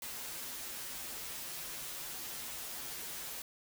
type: noise with comb filter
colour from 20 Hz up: white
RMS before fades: -43 dBFS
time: 0.02-3.42 s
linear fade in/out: 2 ms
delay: 10 ms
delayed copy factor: -0.9
effects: none